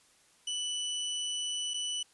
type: tone with dropouts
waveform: sawtooth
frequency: 2974 Hz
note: F#7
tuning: 8 cents sharp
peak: -29 dBFS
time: 0.47-2.03 s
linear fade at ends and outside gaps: 5 ms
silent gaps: 1.737-1.741 s
effects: white hiss -64 dBFS RMS until 2.13 s + resampled to 24000 Hz